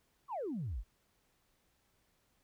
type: exponential sweep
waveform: sine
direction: down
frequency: 1174.7 to 39.7 Hz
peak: -35 dBFS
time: 0.28-0.84 s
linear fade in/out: 50 ms
effects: tanh soft clip ceiling -32 dBFS + pink hiss -75 dBFS RMS until 2.43 s